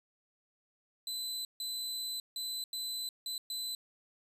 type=tone bursts at uneven times; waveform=sawtooth; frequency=4021 Hz; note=B7; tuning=30 cents sharp; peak=-33 dBFS; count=6; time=1.07-1.45 / 1.6-2.2 / 2.36-2.64 / 2.73-3.09 / 3.26-3.38 / 3.5-3.75 s; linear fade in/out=2 ms; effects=resampled to 32000 Hz